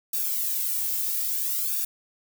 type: noise with flanger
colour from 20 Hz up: violet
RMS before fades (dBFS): -27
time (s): 0.13-1.85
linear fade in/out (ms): 5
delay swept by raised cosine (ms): 0.97 to 2.07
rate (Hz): 0.6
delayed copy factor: -1
effects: none